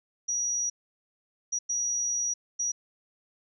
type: tone bursts at uneven times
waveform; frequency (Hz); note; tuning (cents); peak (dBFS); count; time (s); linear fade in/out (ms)
sine; 5790; F#8; -38; -26; 4; 0.28-0.7 / 1.52-1.59 / 1.69-2.34 / 2.59-2.72; 10
effects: none

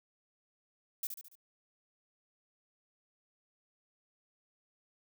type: noise with echo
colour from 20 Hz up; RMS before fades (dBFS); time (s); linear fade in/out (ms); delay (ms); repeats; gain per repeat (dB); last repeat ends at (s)
violet; -36; 1.03-1.07; 2; 71; 4; -6; 1.354
effects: none

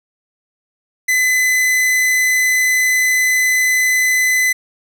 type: tone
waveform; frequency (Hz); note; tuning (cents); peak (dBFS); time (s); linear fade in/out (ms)
45% pulse; 2017; B6; +36; -12; 1.08-4.53; 10
effects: none

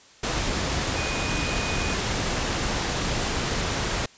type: tone in noise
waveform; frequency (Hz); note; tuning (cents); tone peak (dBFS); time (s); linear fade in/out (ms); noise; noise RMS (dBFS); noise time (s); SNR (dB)
sine; 2480; D#7; -6; -33; 0.96-1.94; 5; pink; -26; 0.23-4.06; -10
effects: white hiss -52 dBFS RMS until 4.17 s + resampled to 16000 Hz

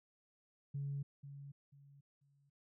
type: tone with echo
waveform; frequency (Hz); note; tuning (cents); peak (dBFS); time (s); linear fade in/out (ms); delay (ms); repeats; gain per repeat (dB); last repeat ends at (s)
sine; 140.6; C#3; +25; -37; 0.74-1.03; 10; 490; 3; -11; 2.5
effects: tanh soft clip ceiling -33 dBFS

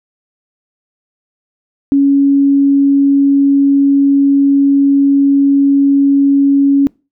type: tone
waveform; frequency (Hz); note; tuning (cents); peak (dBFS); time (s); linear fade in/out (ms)
sine; 278.6; C#4; +9; -6; 1.92-6.87; 0
effects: noise-tail reverb RT60 0.3 s tail -25 dB re dry

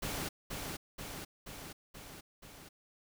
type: noise with echo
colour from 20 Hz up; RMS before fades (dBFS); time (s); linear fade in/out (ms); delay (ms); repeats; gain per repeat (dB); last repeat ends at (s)
pink; -38; 0.02-0.29; 10; 480; 5; -3; 2.69
effects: none

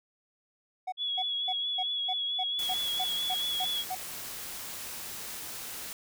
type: tone bursts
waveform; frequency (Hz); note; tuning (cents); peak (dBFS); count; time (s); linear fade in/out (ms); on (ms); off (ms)
triangle; 744; F#5; +9; -29; 11; 0.87-3.953; 10; 53; 250
type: tone with vibrato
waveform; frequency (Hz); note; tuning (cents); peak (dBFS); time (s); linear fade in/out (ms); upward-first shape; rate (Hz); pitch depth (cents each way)
sine; 3367; G#7; +23; -29; 0.97-3.85; 50; triangle; 4.5; 35
type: noise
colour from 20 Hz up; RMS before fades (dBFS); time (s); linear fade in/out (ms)
white; -40; 2.59-5.93; 0
effects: none

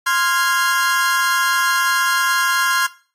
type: chord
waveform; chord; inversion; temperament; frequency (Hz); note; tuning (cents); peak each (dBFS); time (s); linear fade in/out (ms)
40% pulse; F minor; second; equal with one note detuned; 1046.5 / 1396.9 / 1650.7; C6 / F6 / Ab6; 0 / 0 / -11; -19; 0.06-2.87; 10
effects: noise-tail reverb RT60 0.4 s tail -18 dB re dry + AAC 48 kbps

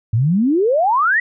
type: exponential sweep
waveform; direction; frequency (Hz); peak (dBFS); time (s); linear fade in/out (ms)
sine; up; 103.83 to 1975.5; -12; 0.13-1.2; 5
effects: none

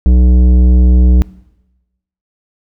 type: tone with tanh clipping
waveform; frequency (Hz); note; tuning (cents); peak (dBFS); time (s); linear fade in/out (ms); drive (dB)
sine; 61.74; B1; 0; -6; 0.06-1.22; 0; 12
effects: noise-tail reverb RT60 1.0 s tail -21 dB re dry

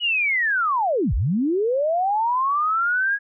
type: linear two-way sweep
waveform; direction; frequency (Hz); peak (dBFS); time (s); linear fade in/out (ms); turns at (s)
sine; down then up; 2960 to 40.42 to 1667; -18; 0-3.19; 50; 1.14
effects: none

